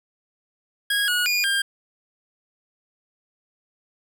25% pulse tone with pitch steps, 1645 / 1453 / 2432 / 1601 Hz, G#6 / F#6 / D#7 / G6, -17 / -32 / -40 / +36 cents, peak -16 dBFS, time 0.9-1.62 s, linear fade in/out 5 ms, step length 180 ms, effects none

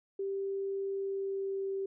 sine tone with pitch glide, 392 to 389.1 Hz, G4 to G4, 0 to -13 cents, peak -32 dBFS, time 0.19-1.86 s, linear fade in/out 5 ms, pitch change -13 cents, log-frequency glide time 0.93-1.74 s, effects none

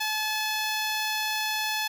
10% pulse tone, 861 Hz, A5, 38 cents flat, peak -18 dBFS, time 0-1.88 s, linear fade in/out 10 ms, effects none

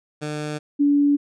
15% pulse / sine tone pair in turn, 150.5 / 287.1 Hz, D3 / D4, +43 / -39 cents, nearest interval major seventh, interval 1118 cents, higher second, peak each -20 / -14 dBFS, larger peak second, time 0.21-0.59 / 0.79-1.17 s, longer neither, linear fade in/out 20 ms, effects resampled to 22050 Hz

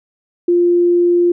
sine tone, 349.2 Hz, F4, in tune, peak -9 dBFS, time 0.48-1.32 s, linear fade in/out 5 ms, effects none

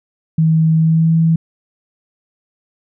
sine tone with pitch glide, 160.2 to 163.28 Hz, E3 to E3, -49 to -16 cents, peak -9 dBFS, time 0.38-1.36 s, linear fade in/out 5 ms, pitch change +33 cents, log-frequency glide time 0.76-1.14 s, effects none

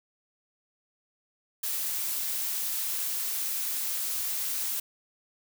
blue noise, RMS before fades -31 dBFS, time 1.63-4.8 s, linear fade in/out 5 ms, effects none

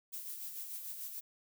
violet noise with tremolo, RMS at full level -42 dBFS, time 0.12-1.21 s, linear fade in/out 20 ms, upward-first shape sine, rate 6.8 Hz, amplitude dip 45%, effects none

